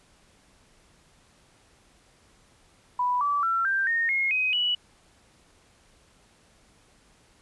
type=tone with pitch steps; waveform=sine; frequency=987.8 / 1154.5 / 1349.4 / 1577.1 / 1843.3 / 2154 / 2518 / 2943 Hz; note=B5 / D6 / E6 / G6 / A#6 / C7 / D#7 / F#7; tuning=0 / -30 / +40 / +10 / -20 / +50 / +20 / -10 cents; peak=-22 dBFS; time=2.99-4.75 s; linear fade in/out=5 ms; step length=220 ms; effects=pink hiss -60 dBFS RMS until 7.41 s + resampled to 24000 Hz